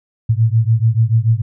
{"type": "beating tone pair", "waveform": "sine", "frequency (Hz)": [110, 116.9], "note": ["A2", "A#2"], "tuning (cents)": [0, 5], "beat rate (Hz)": 6.9, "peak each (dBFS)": [-13, -14], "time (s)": [0.29, 1.42], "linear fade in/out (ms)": 10, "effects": []}